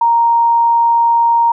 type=tone; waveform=sine; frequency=932.3 Hz; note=A#5; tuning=in tune; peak=-8 dBFS; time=0.01-1.52 s; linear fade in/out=5 ms; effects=none